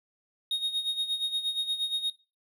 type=tone with tremolo; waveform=triangle; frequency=3729 Hz; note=A#7; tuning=in tune; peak=-23 dBFS; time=0.51-2.1 s; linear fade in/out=2 ms; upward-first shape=sine; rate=8.5 Hz; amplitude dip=70%; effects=noise-tail reverb RT60 0.3 s tail -21 dB re dry